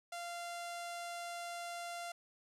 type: tone with low-pass filter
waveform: sawtooth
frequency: 692 Hz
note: F5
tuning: 16 cents flat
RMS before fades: -44 dBFS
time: 0.12-2.12 s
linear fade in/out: 5 ms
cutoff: 9700 Hz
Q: 1.3
effects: 12-bit